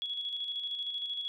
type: tone with tremolo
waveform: sine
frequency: 3358 Hz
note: G#7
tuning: 18 cents sharp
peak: -32 dBFS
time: 0.02-1.28 s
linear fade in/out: 0 ms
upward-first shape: square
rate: 13 Hz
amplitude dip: 40%
effects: none